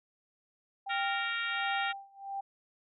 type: tone with tremolo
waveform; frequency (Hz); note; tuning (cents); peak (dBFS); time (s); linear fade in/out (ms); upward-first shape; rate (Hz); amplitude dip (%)
sine; 789; G5; +11; -32; 0.86-2.41; 10; sine; 1.4; 95
type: harmonic tone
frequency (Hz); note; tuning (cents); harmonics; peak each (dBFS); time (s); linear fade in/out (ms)
464.3; A#4; -7; 3 / 4 / 5 / 6 / 7 / 8; -35 / -37 / -39 / -41 / -42 / -43; 0.89-1.93; 20
effects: none